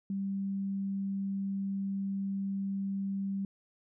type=tone; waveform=sine; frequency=196 Hz; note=G3; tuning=in tune; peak=-31 dBFS; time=0.1-3.45 s; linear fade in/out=2 ms; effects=none